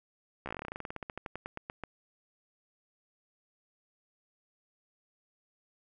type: slowing click train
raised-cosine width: 0.5 ms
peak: -23 dBFS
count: 26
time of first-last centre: 0.46-1.837 s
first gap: 14 ms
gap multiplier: 1.1
effects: none